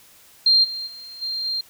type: tone with level steps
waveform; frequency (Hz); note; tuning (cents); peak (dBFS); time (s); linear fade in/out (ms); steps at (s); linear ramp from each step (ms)
sine; 4186; C8; 0; -12 / -27 / -36 / -24 / -22; 0.46-1.61; 5; 0.63 / 0.86 / 1.21 / 1.44; 20
effects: white hiss -51 dBFS RMS until 1.69 s